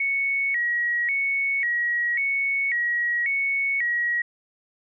sine tone with vibrato, 2055 Hz, C7, 32 cents flat, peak -21 dBFS, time 0-4.22 s, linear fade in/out 5 ms, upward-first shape square, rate 0.92 Hz, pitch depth 130 cents each way, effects none

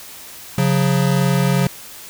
square tone pair together, 137.59 / 180 Hz, C#3 / F#3, -13 / -47 cents, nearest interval perfect fourth, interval 466 cents, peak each -17 / -18 dBFS, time 0.58-1.67 s, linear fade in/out 2 ms, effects white hiss -37 dBFS RMS until 2.09 s

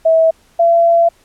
sine tone pair in turn, 649 / 676.7 Hz, E5 / E5, -27 / +45 cents, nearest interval minor second, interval 72 cents, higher second, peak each -7 dBFS, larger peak neither, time 0.05-0.31 / 0.59-1.09 s, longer second, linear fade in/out 10 ms, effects pink hiss -52 dBFS RMS until 1.24 s + low-pass 12000 Hz 12 dB/octave

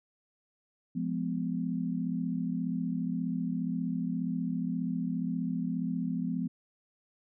sine chord, F diminished, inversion none, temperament just, 174.61 / 209.5 / 251.4 Hz, F3 / Ab3 / Cb4, 0 / +15 / +31 cents, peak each -33 / -36 / -33 dBFS, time 0.95-6.48 s, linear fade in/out 10 ms, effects none

